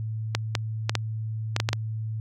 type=clicks; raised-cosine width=0.2 ms; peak=-6 dBFS; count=8; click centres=0.35 / 0.552 / 0.895 / 0.953 / 1.564 / 1.601 / 1.689 / 1.731 s; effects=added 110 Hz sine -28 dBFS peak until 2.2 s